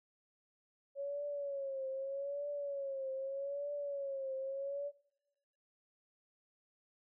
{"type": "tone with vibrato", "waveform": "sine", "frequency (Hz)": 554.4, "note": "C#5", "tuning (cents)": 0, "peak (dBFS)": -37, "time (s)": [0.95, 4.92], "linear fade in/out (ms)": 50, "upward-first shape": "triangle", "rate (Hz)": 0.81, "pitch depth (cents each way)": 84, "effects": ["noise-tail reverb RT60 1.0 s tail -25 dB re dry"]}